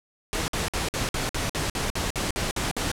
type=noise bursts; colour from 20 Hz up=pink; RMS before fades=-27 dBFS; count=13; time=0.33-2.916 s; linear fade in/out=0 ms; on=150 ms; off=53 ms; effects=low-pass 10000 Hz 12 dB/octave